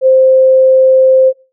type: tone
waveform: sine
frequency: 523.3 Hz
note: C5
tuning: in tune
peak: -4 dBFS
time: 0.01-1.33 s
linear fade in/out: 50 ms
effects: noise-tail reverb RT60 0.3 s tail -21 dB re dry